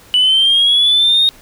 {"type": "linear sweep", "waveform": "sine", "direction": "up", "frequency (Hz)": [2960, 3729], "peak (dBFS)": -7, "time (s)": [0.14, 1.29], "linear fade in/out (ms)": 0, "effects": ["tanh soft clip ceiling -5 dBFS", "pink hiss -43 dBFS RMS until 1.41 s"]}